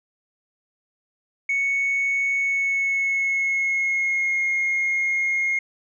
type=tone with pitch glide; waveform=sine; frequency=2217 to 2144 Hz; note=C#7 to C7; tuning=0 to +42 cents; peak=-18 dBFS; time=1.49-5.59 s; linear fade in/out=5 ms; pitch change=-58 cents; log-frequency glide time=2.36-4.44 s; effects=tanh soft clip ceiling -17 dBFS